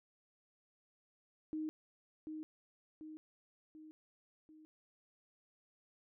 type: tone with echo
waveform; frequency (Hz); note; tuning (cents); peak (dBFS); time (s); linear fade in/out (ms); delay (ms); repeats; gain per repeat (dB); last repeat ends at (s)
sine; 311.1; D#4; 0; -37; 1.53-1.69; 0; 740; 4; -5; 4.65
effects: none